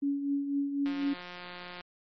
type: tone with tremolo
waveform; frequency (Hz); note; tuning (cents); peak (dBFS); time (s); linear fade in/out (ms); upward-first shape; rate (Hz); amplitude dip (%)
sine; 281.5; C#4; +27; -25; 0.02-1.14; 10; triangle; 4; 60
type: click train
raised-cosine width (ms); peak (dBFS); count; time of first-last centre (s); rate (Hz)
0.3; -27; 170; 0.86-1.809; 178
effects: MP3 32 kbps